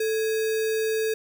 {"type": "tone with sample-and-hold", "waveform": "sine", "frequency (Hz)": 440, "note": "A4", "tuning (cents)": 0, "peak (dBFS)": -22, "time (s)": [0, 1.14], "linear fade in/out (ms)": 5, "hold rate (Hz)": 2100, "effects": []}